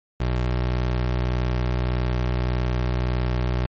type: tone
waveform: 25% pulse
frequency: 61.7 Hz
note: B1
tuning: 1 cent flat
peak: -17 dBFS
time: 0.2-3.66 s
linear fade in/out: 5 ms
effects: low-pass 4000 Hz 12 dB/octave + MP3 32 kbps